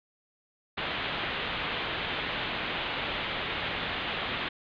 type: low-pass noise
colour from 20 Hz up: white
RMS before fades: -33 dBFS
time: 0.77-4.49 s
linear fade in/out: 10 ms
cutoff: 3600 Hz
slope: 48 dB/octave
effects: resampled to 11025 Hz